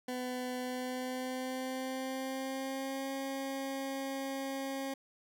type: tone with pitch glide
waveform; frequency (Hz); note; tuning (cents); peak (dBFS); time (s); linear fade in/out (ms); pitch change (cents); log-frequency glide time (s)
20% pulse; 251.1 to 270.7; B3 to C#4; +29 to -41; -31; 0.08-4.94; 5; +130; 0.59-3.11
effects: none